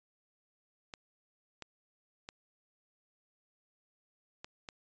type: clicks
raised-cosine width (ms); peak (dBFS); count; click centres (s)
0.2; -26; 5; 0.938 / 1.623 / 2.289 / 4.445 / 4.688
effects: resampled to 16000 Hz